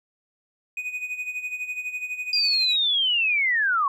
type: tone with tremolo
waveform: triangle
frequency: 2489 Hz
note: D#7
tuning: in tune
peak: -24 dBFS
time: 0.77-2.76 s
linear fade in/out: 2 ms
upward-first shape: sine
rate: 12 Hz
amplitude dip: 70%
type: linear sweep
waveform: sine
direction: down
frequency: 4841 to 1072 Hz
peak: -19 dBFS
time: 2.33-3.88 s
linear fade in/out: 2 ms
effects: none